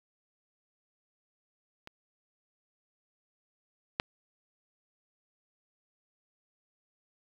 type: clicks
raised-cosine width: 0.3 ms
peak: -28 / -11 dBFS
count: 2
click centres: 1.874 / 3.999 s
effects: 8-bit